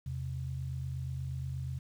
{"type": "tone pair together", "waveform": "sine", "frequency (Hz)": [82.41, 130.81], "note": ["E2", "C3"], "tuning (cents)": [0, 0], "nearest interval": "minor sixth", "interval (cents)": 800, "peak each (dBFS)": [-39, -36], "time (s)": [0.06, 1.79], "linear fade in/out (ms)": 5, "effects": ["10-bit"]}